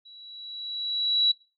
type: tone with level ramp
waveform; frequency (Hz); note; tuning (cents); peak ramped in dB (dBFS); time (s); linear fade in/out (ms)
sine; 3913; B7; -17; -47 to -17; 0.05-1.32; 10
effects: noise-tail reverb RT60 0.3 s tail -19 dB re dry